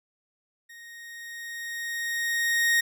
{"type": "tone with level ramp", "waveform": "40% pulse", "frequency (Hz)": 1864.7, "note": "A#6", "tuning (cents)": 0, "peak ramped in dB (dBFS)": [-44, -18], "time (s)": [0.69, 2.81], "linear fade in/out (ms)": 10, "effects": []}